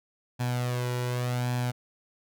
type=tone with flanger; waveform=sawtooth; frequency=123.47 Hz; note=B2; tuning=in tune; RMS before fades=-29 dBFS; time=0.39-1.72 s; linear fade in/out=20 ms; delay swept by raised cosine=1.2 to 2.1 ms; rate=0.87 Hz; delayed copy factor=+0.6; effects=none